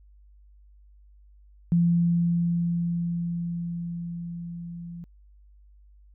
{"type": "tone with level ramp", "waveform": "sine", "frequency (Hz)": 171.1, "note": "F3", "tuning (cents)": -35, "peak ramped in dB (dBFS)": [-17, -36], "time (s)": [1.72, 5.04], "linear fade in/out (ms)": 0, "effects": ["added 50 Hz sine -51 dBFS peak until 6.14 s"]}